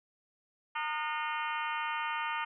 harmonic tone with a mistuned harmonic, 306.1 Hz, D#4, 28 cents flat, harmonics 3 / 4 / 5 / 6 / 7 / 8 / 9 / 10, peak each -36 / -38 / -40 / -42 / -43 / -44 / -45 / -46 dBFS, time 0.75-2.45 s, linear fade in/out 10 ms, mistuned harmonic 5, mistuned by -100 cents, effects none

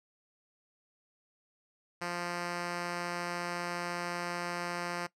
5% pulse tone, 174.61 Hz, F3, in tune, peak -23 dBFS, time 2.01-5.07 s, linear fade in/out 10 ms, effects noise-tail reverb RT60 0.1 s tail -19 dB re dry + low-pass 8000 Hz 12 dB/octave

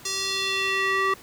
square tone with band-pass filter sweep, 386.5 Hz, G4, 24 cents flat, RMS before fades -25 dBFS, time 0.05-1.14 s, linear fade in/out 5 ms, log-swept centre 6100 to 1400 Hz, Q 1.9, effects pink hiss -47 dBFS RMS until 1.22 s + high-pass 60 Hz 12 dB/octave

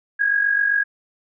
sine tone with amplitude modulation, 1643 Hz, G#6, 19 cents flat, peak -13 dBFS, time 0.19-0.84 s, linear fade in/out 20 ms, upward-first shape sine, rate 47.6 Hz, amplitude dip 65%, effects none

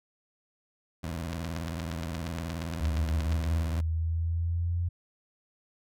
20% pulse tone with vibrato, 82.41 Hz, E2, in tune, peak -28 dBFS, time 1.03-3.81 s, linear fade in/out 10 ms, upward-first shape sine, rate 19 Hz, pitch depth 170 cents each way
click train, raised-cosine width 0.2 ms, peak -20 dBFS, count 19, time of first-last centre 1.33-3.44 s, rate 8.53 Hz
sine exponential sweep, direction up, 74.3 to 87.31 Hz, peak -26 dBFS, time 2.8-4.89 s, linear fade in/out 10 ms
effects none

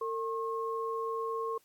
sine tone pair together, 453.7 / 1079 Hz, A#4 / C#6, -47 / -47 cents, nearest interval octave + minor third, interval 1500 cents, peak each -34 / -35 dBFS, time 0.01-1.58 s, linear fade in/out 5 ms, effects white hiss -68 dBFS RMS until 1.64 s + AAC 64 kbps

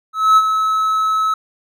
triangle tone with ADSR envelope, 1294 Hz, E6, 32 cents flat, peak -4 dBFS, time 0.13-1.34 s, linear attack 240 ms, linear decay 43 ms, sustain -8 dB, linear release 4 ms, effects none

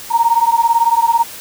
sine beating tone pair, 919 / 937 Hz, A#5 / A#5, -25 / +9 cents, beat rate 18 Hz, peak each -13 dBFS, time 0.1-1.24 s, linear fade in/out 20 ms, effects white hiss -32 dBFS RMS until 1.4 s

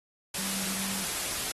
sine tone in noise, 193.1 Hz, G3, 26 cents flat, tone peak -38 dBFS, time 0.38-1.04 s, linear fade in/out 5 ms, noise white, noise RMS -32 dBFS, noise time 0.34-1.52 s, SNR -9 dB, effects AAC 32 kbps

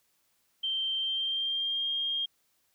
sine tone with pitch glide, 3136 to 3222 Hz, G7 to G7, 0 to +47 cents, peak -28 dBFS, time 0.63-2.26 s, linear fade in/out 10 ms, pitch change +47 cents, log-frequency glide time 0.97-1.89 s, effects white hiss -72 dBFS RMS until 2.74 s

